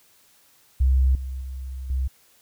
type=tone with level steps; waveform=sine; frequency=65.41 Hz; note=C2; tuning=in tune; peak=-15 / -28 / -30 / -21 dBFS; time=0.8-2.08 s; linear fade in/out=10 ms; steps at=1.15 / 1.41 / 1.9 s; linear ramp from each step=2 ms; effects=white hiss -58 dBFS RMS until 2.41 s